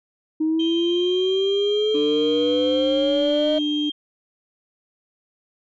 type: exponential sweep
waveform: sine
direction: up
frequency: 311.1 to 620 Hz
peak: -17 dBFS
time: 0.4-3.59 s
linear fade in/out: 10 ms
type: tone with pitch glide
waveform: sine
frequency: 3154 to 3198 Hz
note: G7 to G7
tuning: +10 to +34 cents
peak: -25 dBFS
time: 0.59-3.92 s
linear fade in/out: 10 ms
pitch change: +24 cents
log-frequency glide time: 0.87-1.48 s
type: tone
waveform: sine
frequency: 297.3 Hz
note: D4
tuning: 21 cents sharp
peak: -20 dBFS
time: 1.94-3.9 s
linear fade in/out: 10 ms
effects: tanh soft clip ceiling -13 dBFS